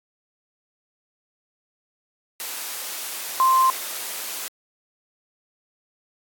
sine tone in noise, 1046.5 Hz, C6, in tune, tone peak -14 dBFS, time 3.4-3.7 s, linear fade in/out 0 ms, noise white, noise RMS -31 dBFS, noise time 2.4-4.48 s, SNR +14 dB, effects high-pass 400 Hz 12 dB/octave + AAC 64 kbps

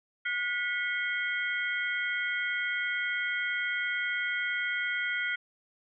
sine tone cluster, 1446 / 1969 / 2184 / 3189 Hz, F#6 / B6 / C#7 / G7, -40 / -6 / -26 / +29 cents, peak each -32 / -33 / -35 / -40 dBFS, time 0.25-5.36 s, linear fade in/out 10 ms, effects none

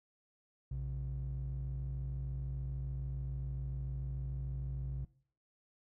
triangle ring-modulated tone, 97 Hz, G2, 18 cents flat, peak -30 dBFS, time 0.71-5.05 s, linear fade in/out 5 ms, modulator 36.8 Hz, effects noise-tail reverb RT60 0.5 s tail -21 dB re dry + tanh soft clip ceiling -31 dBFS

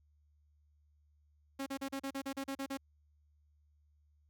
sawtooth tone bursts, 272.5 Hz, C#4, 29 cents flat, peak -33 dBFS, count 11, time 1.59-2.774 s, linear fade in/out 10 ms, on 74 ms, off 37 ms, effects added 74 Hz sine -67 dBFS peak until 4.29 s

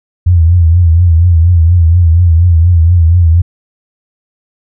sine tone with vibrato, 84.9 Hz, F2, 48 cents flat, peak -3 dBFS, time 0.26-3.42 s, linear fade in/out 10 ms, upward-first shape triangle, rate 4.2 Hz, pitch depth 110 cents each way, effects none

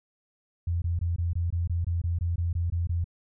sine tone bursts, 85.6 Hz, F2, 34 cents flat, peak -24 dBFS, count 14, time 0.67-3.043 s, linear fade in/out 5 ms, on 150 ms, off 21 ms, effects none

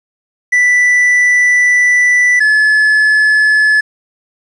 triangle tone pair in turn, 1975.5 / 1718.9 Hz, B6 / A6, 0 / -41 cents, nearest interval major second, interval 241 cents, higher first, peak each -5 dBFS, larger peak neither, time 0.52-2.4 / 2.4-3.81 s, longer first, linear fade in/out 10 ms, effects resampled to 24000 Hz + 7-bit

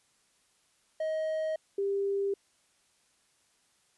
triangle / sine tone pair in turn, 630 / 396.8 Hz, D#5 / G4, +21 / +21 cents, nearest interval minor sixth, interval 800 cents, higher first, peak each -27 dBFS, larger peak neither, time 1-1.56 / 1.78-2.34 s, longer neither, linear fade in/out 5 ms, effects white hiss -69 dBFS RMS until 3.97 s + resampled to 24000 Hz

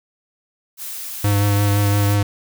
blue noise, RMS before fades -30 dBFS, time 0.77-2.18 s, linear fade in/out 50 ms
square tone with vibrato, 101.7 Hz, G#2, 36 cents flat, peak -15 dBFS, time 1.24-2.23 s, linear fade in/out 5 ms, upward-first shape triangle, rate 5.8 Hz, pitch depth 23 cents each way
effects none

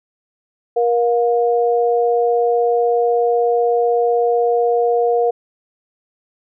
sine tone pair together, 473.9 / 710 Hz, A#4 / F5, +28 / +28 cents, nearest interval perfect fifth, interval 700 cents, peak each -14 / -18 dBFS, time 0.76-5.31 s, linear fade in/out 10 ms, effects none

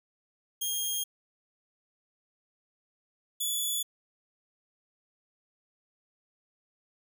10% pulse tone pair in turn, 3238 / 3431 Hz, G#7 / A7, -45 / -44 cents, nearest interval minor second, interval 101 cents, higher second, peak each -21 dBFS, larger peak neither, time 0.61-1.04 / 3.4-3.83 s, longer neither, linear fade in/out 10 ms, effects none

